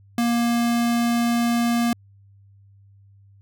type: tone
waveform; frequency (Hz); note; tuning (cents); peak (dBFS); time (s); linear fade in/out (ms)
square; 235.9; A#3; +21; -19; 0.18-1.93; 2
effects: added 99 Hz sine -49 dBFS peak until 3.41 s